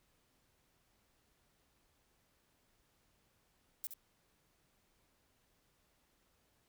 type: noise with echo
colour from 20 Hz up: violet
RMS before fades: -41 dBFS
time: 3.84-3.87 s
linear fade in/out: 0 ms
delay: 67 ms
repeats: 1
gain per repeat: -7 dB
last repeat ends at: 3.937 s
effects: pink hiss -75 dBFS RMS until 6.68 s

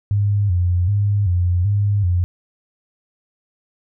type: tone with vibrato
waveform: sine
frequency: 95.2 Hz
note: F#2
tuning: 50 cents sharp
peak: -14 dBFS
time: 0.11-2.24 s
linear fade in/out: 0 ms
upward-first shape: square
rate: 1.3 Hz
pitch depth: 120 cents each way
effects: none

